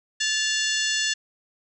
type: harmonic tone with a mistuned harmonic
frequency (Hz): 870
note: A5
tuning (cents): -20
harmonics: 2 / 3 / 4 / 5 / 6 / 7 / 8 / 9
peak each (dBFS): -27 / -29 / -30 / -31 / -32 / -32 / -33 / -34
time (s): 0.2-1.14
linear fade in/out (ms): 10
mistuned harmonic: 3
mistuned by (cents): +120
effects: none